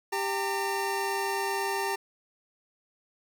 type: tone pair together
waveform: 25% pulse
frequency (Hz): 394 / 910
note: G4 / A#5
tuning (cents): +9 / -42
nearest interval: octave + major second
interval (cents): 1449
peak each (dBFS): -27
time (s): 0.12-1.96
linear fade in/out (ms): 10
effects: none